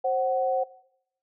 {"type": "tone pair together", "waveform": "sine", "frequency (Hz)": [529.1, 747], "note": ["C5", "F#5"], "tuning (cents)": [19, 16], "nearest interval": "tritone", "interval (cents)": 597, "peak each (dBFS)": [-25, -25], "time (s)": [0.04, 0.64], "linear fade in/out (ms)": 10, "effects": ["noise-tail reverb RT60 0.7 s tail -20 dB re dry"]}